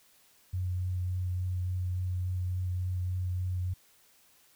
sine tone with vibrato, 91 Hz, F#2, 28 cents flat, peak -29 dBFS, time 0.53-3.74 s, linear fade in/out 10 ms, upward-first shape triangle, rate 3.5 Hz, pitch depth 15 cents each way, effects white hiss -63 dBFS RMS until 4.55 s

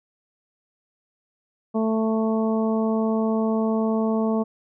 harmonic tone, 221.2 Hz, A3, 9 cents sharp, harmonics 1 / 2 / 3 / 4 / 5, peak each -21 / -26 / -29 / -34 / -35 dBFS, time 1.74-4.44 s, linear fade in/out 20 ms, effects none

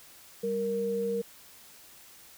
sine tone pair together, 196.69 / 466.2 Hz, G3 / A#4, +6 / 0 cents, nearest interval octave + minor third, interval 1494 cents, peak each -35 / -28 dBFS, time 0.43-1.22 s, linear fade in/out 10 ms, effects white hiss -53 dBFS RMS until 2.37 s

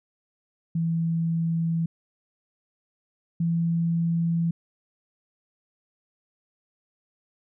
sine tone pair in turn, 165.3 / 167.51 Hz, E3 / E3, +5 / +28 cents, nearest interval unison, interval 23 cents, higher second, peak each -22 / -21 dBFS, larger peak second, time 0.75-1.86 / 3.4-4.51 s, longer neither, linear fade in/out 5 ms, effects none

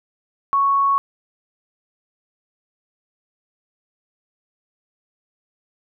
sine tone, 1108.7 Hz, C#6, in tune, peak -14 dBFS, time 0.53-0.98 s, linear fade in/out 0 ms, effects none

